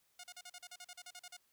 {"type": "tone bursts", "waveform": "5% pulse", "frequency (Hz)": 718, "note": "F5", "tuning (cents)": 48, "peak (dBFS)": -37, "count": 14, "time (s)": [0.19, 1.368], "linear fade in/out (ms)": 5, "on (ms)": 47, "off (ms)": 40, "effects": ["white hiss -75 dBFS RMS until 1.52 s"]}